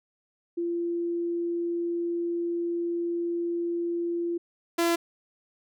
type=tone pair in turn; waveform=sine / sawtooth; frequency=342.6 / 338.7 Hz; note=F4 / E4; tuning=-33 / +47 cents; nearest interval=unison; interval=20 cents; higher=first; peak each=-26 / -18 dBFS; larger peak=second; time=0.57-4.38 / 4.78-4.96 s; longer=first; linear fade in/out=10 ms; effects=none